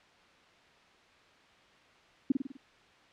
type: tone with echo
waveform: sine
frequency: 269.7 Hz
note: C#4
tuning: 47 cents flat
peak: -20 dBFS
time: 2.3-2.32 s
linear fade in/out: 5 ms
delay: 50 ms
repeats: 5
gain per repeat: -5 dB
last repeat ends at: 2.57 s
effects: white hiss -60 dBFS RMS until 3.12 s + low-pass 3000 Hz 12 dB/octave